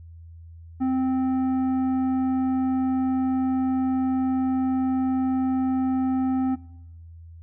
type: tone with tanh clipping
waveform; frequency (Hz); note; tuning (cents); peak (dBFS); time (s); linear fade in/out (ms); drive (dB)
triangle; 260.5; C4; -7; -22; 0.8-6.56; 20; 13
effects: noise-tail reverb RT60 0.8 s tail -20 dB re dry + added 83 Hz sine -41 dBFS peak until 7.42 s